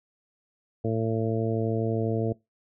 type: harmonic tone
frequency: 112.2 Hz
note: A2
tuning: 34 cents sharp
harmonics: 1 / 2 / 3 / 4 / 5 / 6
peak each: -28 / -31 / -32 / -29 / -36 / -36 dBFS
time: 0.84-2.33 s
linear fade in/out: 10 ms
effects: noise-tail reverb RT60 0.2 s tail -22 dB re dry